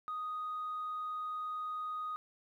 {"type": "tone", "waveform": "sine", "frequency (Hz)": 1244.5, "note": "D#6", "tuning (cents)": 0, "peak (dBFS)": -35, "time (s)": [0.08, 2.16], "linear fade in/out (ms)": 0, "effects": ["tanh soft clip ceiling -33 dBFS", "12-bit"]}